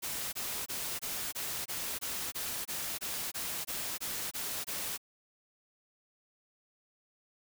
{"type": "noise bursts", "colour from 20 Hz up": "white", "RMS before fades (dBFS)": -37, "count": 15, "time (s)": [0.02, 4.978], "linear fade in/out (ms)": 20, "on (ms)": 310, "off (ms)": 22, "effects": []}